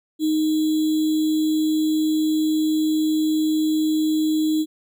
sine tone with sample-and-hold, 311.1 Hz, D#4, in tune, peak -17 dBFS, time 0.19-4.66 s, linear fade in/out 50 ms, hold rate 3675 Hz, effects none

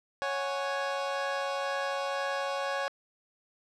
25% pulse chord, C# suspended fourth, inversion none, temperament equal, 554.4 / 740 / 830.6 Hz, C#5 / F#5 / G#5, 0 / 0 / 0 cents, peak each -28 / -34 / -33 dBFS, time 0.22-2.88 s, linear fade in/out 0 ms, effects low-pass 5000 Hz 12 dB/octave

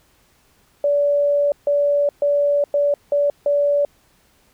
sine tone bursts at uneven times, 576 Hz, D5, 34 cents flat, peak -14 dBFS, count 6, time 0.84-1.52 / 1.67-2.09 / 2.22-2.64 / 2.74-2.94 / 3.12-3.3 / 3.46-3.85 s, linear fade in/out 2 ms, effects pink hiss -58 dBFS RMS until 4.53 s

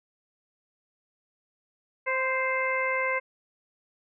harmonic tone with a mistuned harmonic, 523.3 Hz, C5, in tune, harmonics 1 / 2 / 3 / 4 / 5, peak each -30 / -31 / -34 / -28 / -39 dBFS, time 2.06-3.2 s, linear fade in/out 20 ms, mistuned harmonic 2, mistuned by -19 cents, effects none

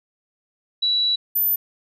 sine tone pair in turn, 3928 / 13921 Hz, B7 / A9, -10 / -20 cents, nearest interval octave + minor seventh, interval 2190 cents, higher second, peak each -17 dBFS, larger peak neither, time 0.82-1.16 / 1.35-1.56 s, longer first, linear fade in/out 10 ms, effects none

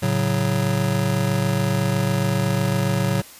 square chord, F# minor, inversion first, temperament just, 111 / 138.75 / 185 Hz, A2 / C#3 / F#3, +16 / +2 / 0 cents, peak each -24 dBFS, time 0.02-3.22 s, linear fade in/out 10 ms, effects white hiss -43 dBFS RMS until 3.39 s + resampled to 32000 Hz

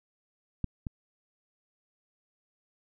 clicks, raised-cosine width 5 ms, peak -17 / -22 dBFS, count 2, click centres 0.643 / 0.868 s, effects none

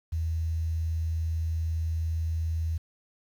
sine tone with quantisation, 81.2 Hz, E2, 26 cents flat, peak -26 dBFS, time 0.12-2.78 s, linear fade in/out 10 ms, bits 9, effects none

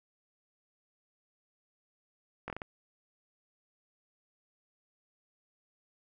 slowing click train, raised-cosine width 0.5 ms, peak -23 dBFS, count 5, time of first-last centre 2.48-2.618 s, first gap 20 ms, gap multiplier 1.38, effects none

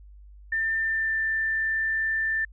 sine tone with pitch glide, 1793 to 1778.6 Hz, A6 to A6, +32 to +18 cents, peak -23 dBFS, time 0.52-2.45 s, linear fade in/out 5 ms, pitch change -14 cents, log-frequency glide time 0.79-1.16 s, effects added 50 Hz sine -45 dBFS peak until 2.52 s

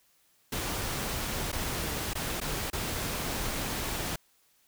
pink noise with dropouts, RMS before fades -33 dBFS, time 0.52-4.16 s, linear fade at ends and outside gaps 5 ms, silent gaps 1.518-1.527 / 2.135-2.152 / 2.403-2.413 / 2.702-2.73 s, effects white hiss -67 dBFS RMS until 4.67 s

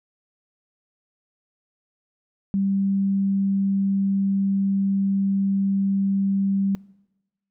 sine tone, 196 Hz, G3, in tune, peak -19 dBFS, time 2.54-6.75 s, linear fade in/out 0 ms, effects noise-tail reverb RT60 1.0 s tail -23 dB re dry

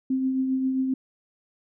sine tone with tremolo, 262.3 Hz, C4, 4 cents sharp, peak -20 dBFS, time 0.1-0.94 s, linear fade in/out 5 ms, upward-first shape triangle, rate 7.5 Hz, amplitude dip 40%, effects none

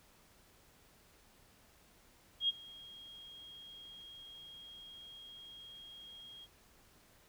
sine tone with ADSR envelope, 3259 Hz, G#7, 33 cents flat, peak -27 dBFS, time 2.4-6.47 s, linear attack 88 ms, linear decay 24 ms, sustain -23 dB, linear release 33 ms, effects pink hiss -65 dBFS RMS until 7.28 s

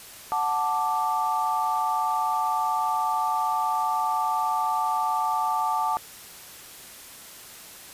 sine chord, D major, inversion first, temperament equal, 740 / 880 / 1174.7 Hz, F#5 / A5 / D6, 0 / 0 / 0 cents, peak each -29 / -25 / -27 dBFS, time 0.32-5.97 s, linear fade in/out 0 ms, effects white hiss -44 dBFS RMS until 7.93 s + resampled to 32000 Hz

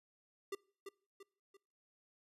square tone with echo, 394.8 Hz, G4, 12 cents sharp, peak -39 dBFS, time 0.52-0.55 s, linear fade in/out 5 ms, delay 340 ms, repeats 3, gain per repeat -7 dB, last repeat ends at 1.57 s, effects noise-tail reverb RT60 0.5 s tail -25 dB re dry + resampled to 32000 Hz

